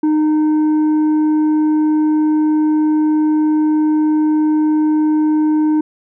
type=tone with tanh clipping; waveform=sine; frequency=307.2 Hz; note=D#4; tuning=22 cents flat; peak=-12 dBFS; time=0.03-5.81 s; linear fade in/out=5 ms; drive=5 dB; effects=none